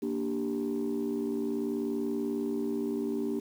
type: chord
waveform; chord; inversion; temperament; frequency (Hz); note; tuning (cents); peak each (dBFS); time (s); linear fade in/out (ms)
sine; G minor; first; equal; 233.1 / 293.7 / 392; Bb3 / D4 / G4; 0 / 0 / 0; -32; 0.02-3.4; 10
effects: tanh soft clip ceiling -24 dBFS + 9-bit